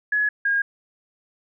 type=tone pair in turn; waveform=sine; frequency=1691 / 1626.6 Hz; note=G#6 / G#6; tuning=+31 / -36 cents; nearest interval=minor second; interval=67 cents; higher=first; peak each=-18 dBFS; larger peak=neither; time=0.12-0.29 / 0.45-0.62 s; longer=neither; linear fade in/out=5 ms; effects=none